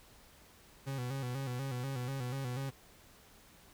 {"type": "tone with vibrato", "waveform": "40% pulse", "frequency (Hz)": 130, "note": "C3", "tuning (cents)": -11, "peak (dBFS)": -35, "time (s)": [0.86, 2.71], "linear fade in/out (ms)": 20, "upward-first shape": "square", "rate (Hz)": 4.1, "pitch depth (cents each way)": 83, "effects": ["pink hiss -60 dBFS RMS until 3.73 s"]}